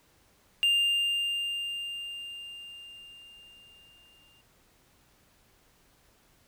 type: tone with exponential decay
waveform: triangle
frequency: 2800 Hz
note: F7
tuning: 4 cents sharp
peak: -19 dBFS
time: 0.63-4.41 s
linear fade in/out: 0 ms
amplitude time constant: 820 ms
effects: pink hiss -64 dBFS RMS until 6.47 s